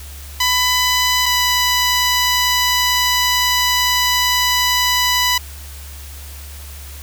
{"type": "tone pair in turn", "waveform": "10% pulse", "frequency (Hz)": [998, 991.1], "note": ["B5", "B5"], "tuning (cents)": [18, 6], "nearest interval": "unison", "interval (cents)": 12, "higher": "first", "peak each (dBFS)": -5, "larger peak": "neither", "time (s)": [[0.4, 1.26], [1.26, 5.38]], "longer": "second", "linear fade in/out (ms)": 5, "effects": ["added 71 Hz sine -32 dBFS peak until 7.02 s", "white hiss -38 dBFS RMS until 7.02 s"]}